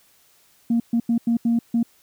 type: tone bursts at uneven times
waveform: sine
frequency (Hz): 233.1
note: A#3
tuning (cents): 0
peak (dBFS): -15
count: 6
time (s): 0.7-0.8 / 0.93-1 / 1.09-1.18 / 1.27-1.37 / 1.45-1.59 / 1.74-1.83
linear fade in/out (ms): 5
effects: tanh soft clip ceiling -13 dBFS + white hiss -58 dBFS RMS until 2.02 s